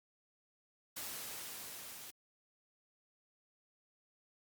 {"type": "noise with level ramp", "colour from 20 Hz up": "white", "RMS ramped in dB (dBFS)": [-43, -50], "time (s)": [0.96, 2.11], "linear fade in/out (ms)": 10, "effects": ["high-pass 80 Hz 12 dB/octave", "Opus 48 kbps"]}